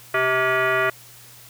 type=tone with frequency modulation; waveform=sine; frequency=389.3 Hz; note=G4; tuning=12 cents flat; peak=-17 dBFS; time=0.14-0.9 s; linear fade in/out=5 ms; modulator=517 Hz; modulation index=3.6; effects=added 120 Hz sine -52 dBFS peak until 1.49 s + white hiss -46 dBFS RMS until 1.49 s